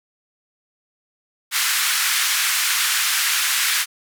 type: band-pass noise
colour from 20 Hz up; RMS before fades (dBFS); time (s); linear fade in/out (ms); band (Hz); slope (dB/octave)
pink; -20; 1.51-3.86; 50; 1400 to 15000; 24
effects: none